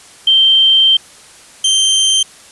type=tone pair in turn; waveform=sine / sawtooth; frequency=3136 / 3136 Hz; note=G7 / G7; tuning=0 / 0 cents; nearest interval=unison; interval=0 cents; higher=neither; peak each=-6 dBFS; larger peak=neither; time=0.27-0.97 / 1.64-2.23 s; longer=first; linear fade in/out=5 ms; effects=white hiss -40 dBFS RMS until 2.51 s + resampled to 24000 Hz